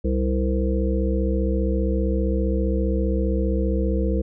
harmonic tone with a mistuned harmonic, 65.3 Hz, C2, 3 cents flat, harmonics 1 / 3 / 5 / 7 / 8, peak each -21 / -26 / -28 / -29 / -30 dBFS, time 0.04-4.22 s, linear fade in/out 10 ms, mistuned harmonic 8, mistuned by -34 cents, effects none

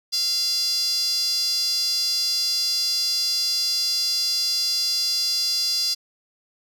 sawtooth tone with high-pass filter, 690 Hz, F5, 21 cents flat, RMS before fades -23 dBFS, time 0.12-5.95 s, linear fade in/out 20 ms, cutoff 4800 Hz, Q 8.9, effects none

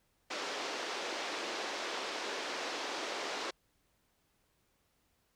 pink band-pass noise, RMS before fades -39 dBFS, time 0.3-3.51 s, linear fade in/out 10 ms, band 340 to 5800 Hz, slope 24 dB/octave, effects pink hiss -75 dBFS RMS until 5.35 s

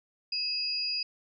sine tone pair together, 2591 / 4879 Hz, E7 / D#8, -30 / -35 cents, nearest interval major seventh, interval 1095 cents, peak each -38 / -29 dBFS, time 0.32-1.03 s, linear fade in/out 5 ms, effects none

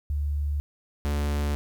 sine / 45% pulse tone pair in turn, 72.8 / 72.8 Hz, D2 / D2, -15 / -15 cents, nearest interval unison, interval 0 cents, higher neither, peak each -24 dBFS, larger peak neither, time 0.1-0.6 / 1.05-1.55 s, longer neither, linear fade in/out 0 ms, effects 10-bit

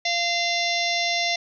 harmonic tone with a mistuned harmonic, 690 Hz, F5, 21 cents flat, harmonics 1 / 3 / 4 / 5 / 6 / 7 / 8 / 9, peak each -27 / -26 / -33 / -29 / -31 / -35 / -30 / -36 dBFS, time 0.05-1.36 s, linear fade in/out 5 ms, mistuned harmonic 5, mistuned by +43 cents, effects none

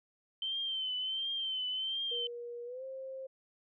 sine tone with vibrato, 3100 Hz, G7, 20 cents flat, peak -33 dBFS, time 0.42-2.27 s, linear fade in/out 2 ms, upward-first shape triangle, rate 1.4 Hz, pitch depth 65 cents each way
sine tone with pitch glide, 477.2 to 529.5 Hz, A#4 to C5, +41 to +21 cents, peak -40 dBFS, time 2.11-3.27 s, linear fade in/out 10 ms, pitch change +180 cents, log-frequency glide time 2.65-2.84 s
effects none

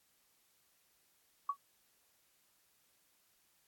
sine tone with exponential decay, 1127 Hz, C#6, 28 cents sharp, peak -28 dBFS, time 1.49-1.57 s, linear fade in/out 5 ms, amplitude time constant 16 ms, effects white hiss -73 dBFS RMS until 3.67 s + AAC 64 kbps

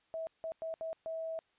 sine tone bursts at uneven times, 649 Hz, E5, 27 cents flat, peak -36 dBFS, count 5, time 0.14-0.27 / 0.44-0.52 / 0.62-0.74 / 0.81-0.93 / 1.06-1.39 s, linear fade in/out 0 ms, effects white hiss -73 dBFS RMS until 1.58 s + resampled to 8000 Hz

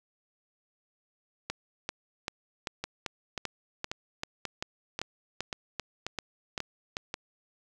two click trains, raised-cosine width 0.2 ms, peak -15 / -16 dBFS, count 15 / 9, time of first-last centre 1.5-6.969 / 2.84-7.141 s, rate 2.56 / 1.86 Hz, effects none

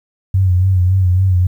sine tone with vibrato, 92.5 Hz, F#2, in tune, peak -9 dBFS, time 0.34-1.47 s, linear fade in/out 5 ms, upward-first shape sine, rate 3.6 Hz, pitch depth 61 cents each way, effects 8-bit

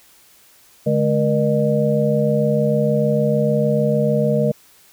sine tone cluster, 145.8 / 212.4 / 475.4 / 606 Hz, D3 / G#3 / A#4 / D#5, -12 / +39 / +34 / -46 cents, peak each -20 dBFS, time 0.86-4.52 s, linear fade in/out 10 ms, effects white hiss -51 dBFS RMS until 4.92 s

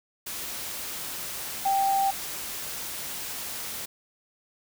sine tone in noise, 784 Hz, G5, in tune, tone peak -21 dBFS, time 1.65-2.11 s, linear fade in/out 10 ms, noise white, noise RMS -35 dBFS, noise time 0.26-3.86 s, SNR +11 dB, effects none

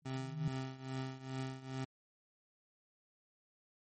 sine tone with exponential growth, 154.8 Hz, D#3, 9 cents flat, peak -30 dBFS, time 0.02-0.48 s, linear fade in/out 2 ms, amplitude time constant 99 ms
25% pulse tone with tremolo, 131.8 Hz, C3, 13 cents sharp, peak -33 dBFS, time 0.05-1.85 s, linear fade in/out 10 ms, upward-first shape triangle, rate 2.4 Hz, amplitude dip 85%
effects MP3 32 kbps

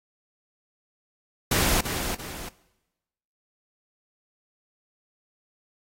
pink noise with echo, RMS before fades -22 dBFS, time 1.51-1.81 s, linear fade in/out 5 ms, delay 340 ms, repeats 2, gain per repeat -8 dB, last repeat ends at 2.49 s, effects noise-tail reverb RT60 1.0 s tail -20 dB re dry + AAC 48 kbps

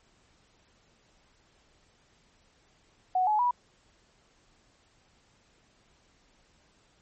sine tone with pitch steps, 740 / 850 / 976.4 Hz, F#5 / G#5 / B5, 0 / +40 / -20 cents, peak -22 dBFS, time 3.15-3.51 s, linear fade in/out 5 ms, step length 120 ms, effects pink hiss -65 dBFS RMS until 7.01 s + MP3 32 kbps

